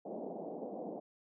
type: band-pass noise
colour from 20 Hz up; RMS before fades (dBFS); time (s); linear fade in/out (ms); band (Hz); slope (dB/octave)
white; -43; 0.05-1; 10; 180 to 720; 48
effects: none